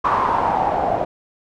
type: noise with low-pass filter sweep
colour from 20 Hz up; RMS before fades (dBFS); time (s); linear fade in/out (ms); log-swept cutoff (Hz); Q
white; -19; 0.04-1.05; 10; 1100 to 680; 5.7
effects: none